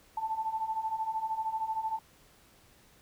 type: beating tone pair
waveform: sine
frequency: 873 / 886 Hz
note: A5 / A5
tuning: -14 / +12 cents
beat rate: 13 Hz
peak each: -36 / -32 dBFS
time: 0.17-1.99 s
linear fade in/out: 5 ms
effects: pink hiss -61 dBFS RMS until 3.01 s